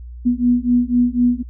sine beating tone pair, 242.2 / 246.2 Hz, B3 / B3, -34 / -5 cents, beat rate 4 Hz, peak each -16 dBFS, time 0.25-1.43 s, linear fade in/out 20 ms, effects noise-tail reverb RT60 0.1 s tail -24 dB re dry + added 60 Hz sine -31 dBFS peak until 1.49 s

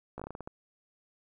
slowing click train, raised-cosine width 1 ms, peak -26 dBFS, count 9, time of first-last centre 0.18-0.475 s, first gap 16 ms, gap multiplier 1.23, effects 11-bit

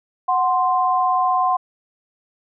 sine tone pair together, 738.9 / 1045 Hz, F#5 / C6, -3 / -2 cents, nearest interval tritone, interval 601 cents, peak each -18 dBFS, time 0.28-1.57 s, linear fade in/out 10 ms, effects none

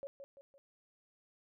sine tone with echo, 554.4 Hz, C#5, in tune, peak -40 dBFS, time 0.03-0.07 s, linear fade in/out 0 ms, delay 170 ms, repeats 3, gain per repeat -7 dB, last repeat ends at 0.58 s, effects none

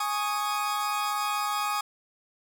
40% pulse chord, Ab suspended fourth, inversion none, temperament equal, 830.6 / 1108.7 / 1244.5 Hz, Ab5 / Db6 / Eb6, 0 / 0 / 0 cents, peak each -30 / -33 / -29 dBFS, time 0-1.81 s, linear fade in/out 5 ms, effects none

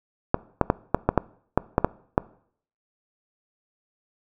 clicks, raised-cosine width 1 ms, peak -3 dBFS, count 10, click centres 0.344 / 0.613 / 0.701 / 0.946 / 1.09 / 1.177 / 1.576 / 1.781 / 1.846 / 2.179 s, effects noise-tail reverb RT60 0.6 s tail -21 dB re dry

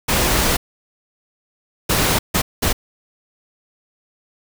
pink noise bursts at uneven times, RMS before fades -17 dBFS, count 4, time 0.08-0.57 / 1.89-2.19 / 2.34-2.42 / 2.62-2.73 s, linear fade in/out 10 ms, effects none

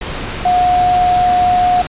sine tone in noise, 722 Hz, F#5, 43 cents flat, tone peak -9 dBFS, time 0.45-1.82 s, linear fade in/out 5 ms, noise pink, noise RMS -23 dBFS, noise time 0.01-1.87 s, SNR +11 dB, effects resampled to 8000 Hz

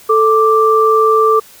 sine tone pair together, 440 / 1175.5 Hz, A4 / D6, 0 / +1 cents, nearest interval octave + perfect fourth, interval 1701 cents, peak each -10 dBFS, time 0.09-1.4 s, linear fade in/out 10 ms, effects white hiss -41 dBFS RMS until 1.6 s

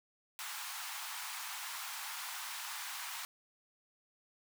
pink high-pass noise, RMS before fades -43 dBFS, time 0.39-3.25 s, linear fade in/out 0 ms, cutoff 830 Hz, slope 48 dB/octave, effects none

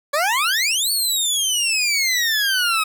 20% pulse exponential two-way sweep, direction up then down, 554.4 to 4496 to 1259 Hz, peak -12 dBFS, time 0.13-2.84 s, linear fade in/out 10 ms, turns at 0.91 s, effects 8-bit

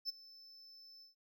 triangle tone with ADSR envelope, 5274 Hz, E8, in tune, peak -33 dBFS, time 0.05-1.15 s, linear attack 41 ms, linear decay 16 ms, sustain -21 dB, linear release 130 ms, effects none

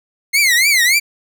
sawtooth tone with vibrato, 2093 Hz, C7, in tune, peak -7 dBFS, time 0.33-1 s, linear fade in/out 20 ms, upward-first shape triangle, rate 3.5 Hz, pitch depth 230 cents each way, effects none

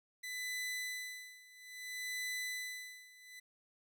sawtooth tone with tremolo, 2000 Hz, B6, 21 cents sharp, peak -34 dBFS, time 0.23-3.4 s, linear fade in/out 10 ms, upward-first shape sine, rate 0.6 Hz, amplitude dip 90%, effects none

